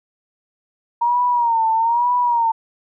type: tone with vibrato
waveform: sine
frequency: 936 Hz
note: A#5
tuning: 7 cents sharp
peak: -14 dBFS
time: 1.01-2.52 s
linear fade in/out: 10 ms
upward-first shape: sine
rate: 1.1 Hz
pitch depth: 84 cents each way
effects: none